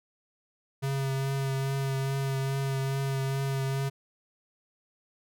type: tone with vibrato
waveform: square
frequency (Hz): 135.8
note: C#3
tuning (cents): -35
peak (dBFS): -28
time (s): 0.82-3.9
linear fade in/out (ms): 20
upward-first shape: triangle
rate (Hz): 2.4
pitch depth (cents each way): 20
effects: none